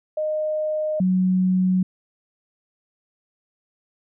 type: tone pair in turn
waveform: sine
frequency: 616 / 185 Hz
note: D#5 / F#3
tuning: -17 / 0 cents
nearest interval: octave + major sixth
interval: 2083 cents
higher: first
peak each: -21 / -16 dBFS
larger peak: second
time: 0.17-1 / 1-1.83 s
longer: neither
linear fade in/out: 5 ms
effects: none